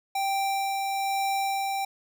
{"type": "tone with tremolo", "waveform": "square", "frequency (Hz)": 784, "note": "G5", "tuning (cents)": 0, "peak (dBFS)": -25, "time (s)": [0.15, 1.85], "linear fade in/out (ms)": 5, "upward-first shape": "sine", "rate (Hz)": 1.1, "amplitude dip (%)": 25, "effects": []}